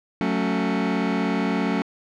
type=chord; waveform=sawtooth; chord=F# minor; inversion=none; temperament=just; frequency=185 / 222 / 277.5 Hz; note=F#3 / A3 / C#4; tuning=0 / +16 / +2 cents; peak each=-21 dBFS; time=0.21-1.82 s; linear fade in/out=0 ms; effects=low-pass 3000 Hz 12 dB/octave